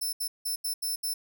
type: tone bursts at uneven times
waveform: 10% pulse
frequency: 5300 Hz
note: E8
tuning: 9 cents sharp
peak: -23 dBFS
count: 6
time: 0.01-0.13 / 0.2-0.28 / 0.45-0.56 / 0.64-0.74 / 0.82-0.96 / 1.03-1.14 s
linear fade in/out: 10 ms
effects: none